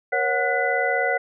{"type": "tone cluster", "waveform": "sine", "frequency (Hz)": [473.5, 549, 735, 1465, 2005], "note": ["A#4", "C#5", "F#5", "F#6", "B6"], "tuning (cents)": [27, -17, -12, -18, 26], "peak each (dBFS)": [-27, -26, -25, -26, -25], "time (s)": [0.12, 1.18], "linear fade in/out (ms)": 10, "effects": []}